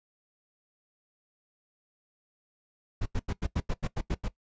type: noise bursts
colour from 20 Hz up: brown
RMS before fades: -28 dBFS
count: 10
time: 3.01-4.284 s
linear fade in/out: 10 ms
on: 50 ms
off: 86 ms
effects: noise-tail reverb RT60 0.1 s tail -18 dB re dry + resampled to 16000 Hz